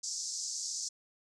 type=band-pass noise; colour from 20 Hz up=white; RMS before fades=-38 dBFS; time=0.03-0.89 s; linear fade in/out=10 ms; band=4900 to 7300 Hz; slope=48 dB/octave; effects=none